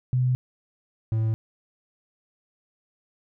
sine / triangle tone pair in turn, 126.6 / 110.97 Hz, B2 / A2, +43 / +15 cents, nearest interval major second, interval 228 cents, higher first, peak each -19 dBFS, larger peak neither, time 0.13-0.35 / 1.12-1.34 s, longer neither, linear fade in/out 0 ms, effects none

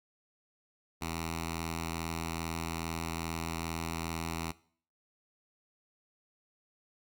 5% pulse tone with notch filter, 82.41 Hz, E2, in tune, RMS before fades -37 dBFS, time 1.01-4.52 s, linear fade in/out 10 ms, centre 520 Hz, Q 0.9, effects noise-tail reverb RT60 0.5 s tail -20 dB re dry + Opus 48 kbps

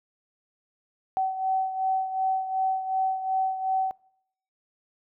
sine beating tone pair, 760 / 762.7 Hz, F#5 / G5, +46 / -48 cents, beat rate 2.7 Hz, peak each -25 / -31 dBFS, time 1.17-3.91 s, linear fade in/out 0 ms, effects noise-tail reverb RT60 0.7 s tail -24 dB re dry

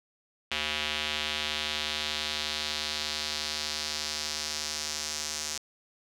square tone with band-pass filter sweep, 75.8 Hz, D#2, 45 cents flat, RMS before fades -33 dBFS, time 0.51-5.58 s, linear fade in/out 5 ms, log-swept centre 3000 to 6100 Hz, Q 2.2, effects none

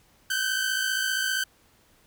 sawtooth tone pair together, 1512.9 / 1568 Hz, F#6 / G6, +38 / 0 cents, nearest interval minor second, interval 62 cents, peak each -24 dBFS, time 0.3-1.44 s, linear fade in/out 5 ms, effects pink hiss -61 dBFS RMS until 2.06 s

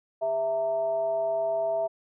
sine tone with frequency modulation, 659.3 Hz, E5, in tune, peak -24 dBFS, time 0.21-1.88 s, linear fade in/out 20 ms, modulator 255 Hz, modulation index 0.42, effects none

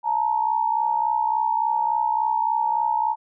sine tone pair together, 868.8 / 932.3 Hz, A5 / A#5, -22 / 0 cents, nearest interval minor second, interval 122 cents, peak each -22 dBFS, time 0.03-3.16 s, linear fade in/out 50 ms, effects none

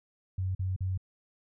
sine tone bursts, 93.6 Hz, F#2, 20 cents sharp, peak -28 dBFS, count 3, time 0.38-0.976 s, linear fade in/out 5 ms, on 170 ms, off 43 ms, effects none

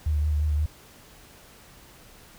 sine tone with vibrato, 75.3 Hz, D2, 44 cents sharp, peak -21 dBFS, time 0.06-0.66 s, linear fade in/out 5 ms, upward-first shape triangle, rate 5.7 Hz, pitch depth 40 cents each way, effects pink hiss -51 dBFS RMS until 2.38 s

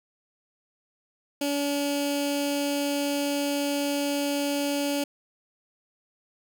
15% pulse tone with notch filter, 285.4 Hz, D4, 49 cents flat, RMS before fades -27 dBFS, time 1.41-5.04 s, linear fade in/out 5 ms, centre 1100 Hz, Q 0.85, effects none

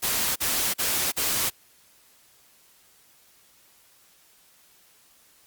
white noise bursts, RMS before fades -25 dBFS, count 4, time 0.02-1.503 s, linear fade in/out 20 ms, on 340 ms, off 41 ms, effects white hiss -58 dBFS RMS until 5.46 s + Opus 48 kbps

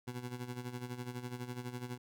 20% pulse tone with tremolo, 123.47 Hz, B2, in tune, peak -33 dBFS, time 0.07-1.98 s, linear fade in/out 10 ms, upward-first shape sine, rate 12 Hz, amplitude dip 70%, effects none

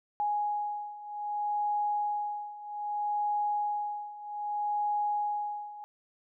sine beating tone pair, 830.6 / 831.23 Hz, G#5 / G#5, 0 / +1 cents, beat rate 0.63 Hz, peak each -34 / -31 dBFS, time 0.2-5.84 s, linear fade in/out 0 ms, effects none

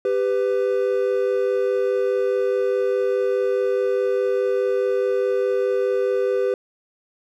triangle tone pair together, 395.2 / 500 Hz, G4 / B4, +14 / +21 cents, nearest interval major third, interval 407 cents, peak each -19 dBFS, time 0.05-6.54 s, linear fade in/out 2 ms, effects none

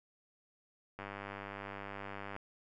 click train, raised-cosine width 0.5 ms, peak -28 dBFS, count 138, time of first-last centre 0.99-2.364 s, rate 99.7 Hz, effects none

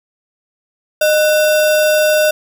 sine tone with sample-and-hold, 613 Hz, D#5, 26 cents flat, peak -9 dBFS, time 1.01-2.31 s, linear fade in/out 5 ms, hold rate 2100 Hz, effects none

